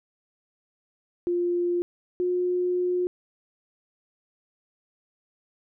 sine tone pair in turn, 350.2 / 359.2 Hz, F4 / F4, +5 / +49 cents, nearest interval unison, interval 44 cents, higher second, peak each -22 dBFS, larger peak neither, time 1.27-1.82 / 2.2-3.07 s, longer second, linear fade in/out 0 ms, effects none

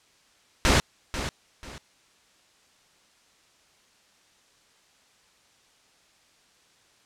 pink noise with echo, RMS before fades -19 dBFS, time 0.65-0.8 s, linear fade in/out 0 ms, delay 490 ms, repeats 2, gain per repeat -11 dB, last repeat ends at 1.78 s, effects white hiss -61 dBFS RMS until 7.05 s + low-pass 7000 Hz 12 dB/octave

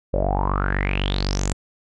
sawtooth tone with low-pass filter sweep, 47.91 Hz, G1, 39 cents flat, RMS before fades -22 dBFS, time 0.13-1.53 s, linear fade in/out 10 ms, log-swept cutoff 530 to 8000 Hz, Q 9.6, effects none

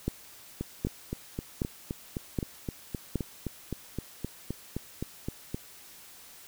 two click trains, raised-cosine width 3 ms, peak -19 / -15 dBFS, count 20 / 5, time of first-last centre 0.61-5.545 / 0.08-3.157 s, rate 3.85 / 1.3 Hz, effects white hiss -51 dBFS RMS until 6.47 s

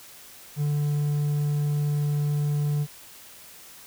triangle tone, 146.83 Hz, D3, in tune, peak -20 dBFS, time 0.56-2.87 s, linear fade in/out 50 ms, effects white hiss -47 dBFS RMS until 3.86 s

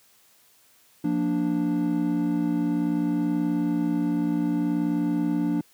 triangle chord, Bb major, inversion second, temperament equal, 174.61 / 233.1 / 293.7 Hz, F3 / Bb3 / D4, 0 / 0 / 0 cents, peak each -26 / -27 / -22 dBFS, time 1.04-5.61 s, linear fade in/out 5 ms, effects white hiss -59 dBFS RMS until 5.73 s + high-pass 80 Hz 12 dB/octave

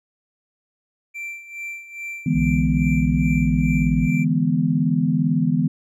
triangle tone with tremolo, 2349 Hz, D7, in tune, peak -26 dBFS, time 1.14-4.25 s, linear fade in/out 20 ms, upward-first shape sine, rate 2.4 Hz, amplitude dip 75%
sine chord, E dominant seventh, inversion third, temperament equal, 146.83 / 164.81 / 207.7 / 246.9 Hz, D3 / E3 / G#3 / B3, 0 / 0 / 0 / 0 cents, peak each -24 / -20 / -25 / -21 dBFS, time 2.26-5.68 s, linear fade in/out 5 ms
sine tone with pitch glide, 61.74 to 55.64 Hz, B1 to A1, 0 to +20 cents, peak -23 dBFS, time 2.33-4.1 s, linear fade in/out 50 ms, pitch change -180 cents, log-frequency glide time 3.16-3.92 s
effects none

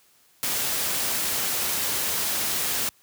white noise, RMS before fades -26 dBFS, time 0.43-2.89 s, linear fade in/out 0 ms, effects white hiss -60 dBFS RMS until 3.02 s + high-pass 60 Hz 12 dB/octave

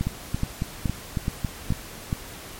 two click trains, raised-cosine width 5 ms, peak -11 / -12 dBFS, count 6 / 7, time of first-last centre 0.01-2.129 / 0.07-1.723 s, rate 2.36 / 3.63 Hz, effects pink hiss -40 dBFS RMS until 2.59 s + MP3 64 kbps

